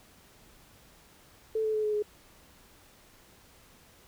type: tone with pitch steps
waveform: sine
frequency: 439.9 / 434.6 / 429.4 / 424.2 / 419.1 Hz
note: A4 / A4 / A4 / G#4 / G#4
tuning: 0 / -21 / -42 / +37 / +16 cents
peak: -26 dBFS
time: 1.55-2.025 s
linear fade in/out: 5 ms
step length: 95 ms
effects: pink hiss -58 dBFS RMS until 4.07 s